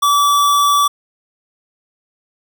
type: tone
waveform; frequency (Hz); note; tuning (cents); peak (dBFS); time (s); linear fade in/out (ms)
square; 1153; D6; -32; -11; 0.02-0.88; 10
effects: none